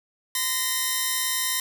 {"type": "tone pair together", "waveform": "5% pulse", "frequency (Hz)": [1024.2, 1859], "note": ["C6", "A#6"], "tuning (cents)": [-37, -5], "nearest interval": "minor seventh", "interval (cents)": 1032, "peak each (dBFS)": -15, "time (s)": [0.35, 1.6], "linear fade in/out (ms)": 2, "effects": []}